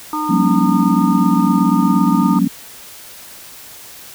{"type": "harmonic tone", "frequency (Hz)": 305.2, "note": "D#4", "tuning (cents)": -33, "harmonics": [1, 3, 4], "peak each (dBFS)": [-22, -22, -22], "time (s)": [0.13, 2.39], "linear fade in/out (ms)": 2}
{"type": "chord", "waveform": "sine", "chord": "G half-diminished seventh", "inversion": "third", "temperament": "equal with one note detuned", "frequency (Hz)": [178.7, 196, 233.1, 277.2], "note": ["F3", "G3", "Bb3", "Db4"], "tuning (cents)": [40, 0, 0, 0], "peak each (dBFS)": -17, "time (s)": [0.29, 2.48], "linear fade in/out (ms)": 10}
{"effects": ["white hiss -37 dBFS RMS until 4.14 s"]}